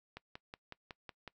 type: click train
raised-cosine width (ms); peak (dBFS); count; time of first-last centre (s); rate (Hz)
0.3; -29; 7; 0.17-1.277; 5.42
effects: noise-tail reverb RT60 0.1 s tail -22 dB re dry